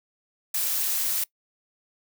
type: noise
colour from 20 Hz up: blue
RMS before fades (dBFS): -26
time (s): 0.54-1.24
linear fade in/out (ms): 5
effects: noise-tail reverb RT60 0.1 s tail -22 dB re dry